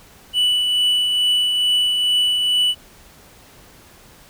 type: tone with tremolo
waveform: triangle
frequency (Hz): 2965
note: F#7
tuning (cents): +3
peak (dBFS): -12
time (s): 0.33-2.75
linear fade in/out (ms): 50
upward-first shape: triangle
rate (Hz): 2.3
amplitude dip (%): 35
effects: pink hiss -47 dBFS RMS until 4.29 s